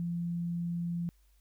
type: tone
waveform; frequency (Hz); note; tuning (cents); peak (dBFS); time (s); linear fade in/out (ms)
sine; 171.5; F3; -31; -31; 0-1.09; 0
effects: added 50 Hz sine -62 dBFS peak until 1.4 s + white hiss -73 dBFS RMS until 1.4 s